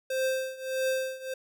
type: tone with tremolo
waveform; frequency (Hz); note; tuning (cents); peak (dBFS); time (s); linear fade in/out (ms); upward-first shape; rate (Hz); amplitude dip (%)
square; 523.3; C5; 0; -25; 0.1-1.34; 5; triangle; 1.6; 90
effects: none